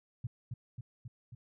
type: tone with echo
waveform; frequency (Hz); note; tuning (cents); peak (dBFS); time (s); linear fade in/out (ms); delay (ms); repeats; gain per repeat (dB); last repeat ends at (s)
sine; 120.6; B2; -41; -33; 0.24-0.27; 5; 270; 4; -3; 1.35
effects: none